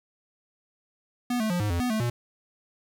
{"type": "tone with pitch steps", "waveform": "square", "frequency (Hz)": [244.9, 218, 176.6, 104.7, 86, 247.9, 218.2, 120.1], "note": ["B3", "A3", "F3", "G#2", "F2", "B3", "A3", "B2"], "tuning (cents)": [-14, -16, 20, 15, -26, 7, -14, -48], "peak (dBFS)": -25, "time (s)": [1.3, 2.1], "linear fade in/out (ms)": 5, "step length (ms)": 100, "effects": ["11-bit"]}